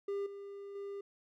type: tone with level steps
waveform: triangle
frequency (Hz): 400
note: G4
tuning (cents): +35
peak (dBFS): -32 / -42 / -38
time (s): 0.08-1.01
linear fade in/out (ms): 5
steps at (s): 0.26 / 0.75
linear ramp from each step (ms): 5
effects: none